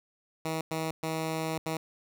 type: tone bursts at uneven times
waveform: 10% pulse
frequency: 160 Hz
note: D#3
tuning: 49 cents sharp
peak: -22 dBFS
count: 4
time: 0.45-0.61 / 0.71-0.91 / 1.03-1.58 / 1.66-1.77 s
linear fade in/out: 2 ms
effects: none